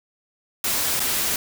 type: noise with dropouts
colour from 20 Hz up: white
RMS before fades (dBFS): -23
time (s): 0.64-1.36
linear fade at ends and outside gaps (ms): 2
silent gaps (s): 0.996-1.002
effects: none